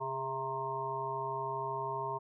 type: harmonic tone with a mistuned harmonic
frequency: 132.6 Hz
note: C3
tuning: 23 cents sharp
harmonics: 1 / 3 / 5 / 7 / 8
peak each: -45 / -41 / -43 / -37 / -40 dBFS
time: 0-2.19 s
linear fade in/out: 20 ms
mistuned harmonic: 3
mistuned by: +35 cents
effects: none